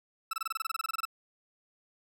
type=tone bursts; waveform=40% pulse; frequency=1318.5 Hz; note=E6; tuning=in tune; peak=-29 dBFS; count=16; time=0.31-1.053 s; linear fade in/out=5 ms; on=23 ms; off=25 ms; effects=none